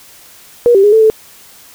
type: tone with pitch steps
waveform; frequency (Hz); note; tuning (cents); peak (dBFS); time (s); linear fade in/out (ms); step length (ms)
sine; 479 / 391.2 / 413.9 / 442.5 / 437.5; A#4 / G4 / G#4 / A4 / A4; +47 / -4 / -6 / +10 / -10; -4; 0.66-1.1; 0; 88
effects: white hiss -40 dBFS RMS until 1.74 s